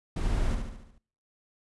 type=noise with echo; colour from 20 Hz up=brown; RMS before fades=-29 dBFS; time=0.16-0.55 s; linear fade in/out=5 ms; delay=72 ms; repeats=6; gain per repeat=-5 dB; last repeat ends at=0.982 s; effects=noise-tail reverb RT60 0.6 s tail -25 dB re dry + resampled to 24000 Hz